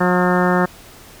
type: harmonic tone with a mistuned harmonic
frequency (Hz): 180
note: F#3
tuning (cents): -47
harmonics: 1 / 2 / 3 / 4 / 5 / 6 / 7 / 8 / 9 / 10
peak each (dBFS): -17 / -20 / -22 / -23 / -24 / -25 / -25 / -26 / -27 / -27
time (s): 0-0.66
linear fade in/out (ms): 10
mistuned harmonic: 8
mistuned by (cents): -33
effects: pink hiss -42 dBFS RMS until 1.2 s